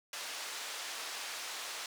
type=band-pass noise; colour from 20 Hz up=white; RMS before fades=-42 dBFS; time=0.13-1.86 s; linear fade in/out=2 ms; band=560 to 5900 Hz; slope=12 dB/octave; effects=none